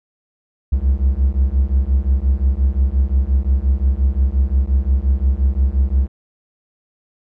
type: beating tone pair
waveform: triangle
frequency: 63.9 / 69.6 Hz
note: C2 / C#2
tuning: -40 / +8 cents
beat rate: 5.7 Hz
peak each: -14 dBFS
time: 0.72-6.08 s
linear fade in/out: 10 ms
effects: none